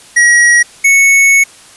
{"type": "tone pair in turn", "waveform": "square", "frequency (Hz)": [1907, 2210], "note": ["A#6", "C#7"], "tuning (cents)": [39, -6], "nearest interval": "minor third", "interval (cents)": 255, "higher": "second", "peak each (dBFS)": -5, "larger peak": "neither", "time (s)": [[0.16, 0.63], [0.84, 1.44]], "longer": "second", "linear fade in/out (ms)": 10, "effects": ["white hiss -38 dBFS RMS until 1.76 s", "resampled to 24000 Hz"]}